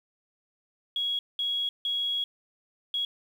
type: tone bursts at uneven times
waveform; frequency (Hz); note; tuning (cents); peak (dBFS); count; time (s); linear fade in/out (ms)
sine; 3322; G#7; 0; -26; 4; 0.96-1.19 / 1.39-1.69 / 1.85-2.24 / 2.94-3.05; 2
effects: 9-bit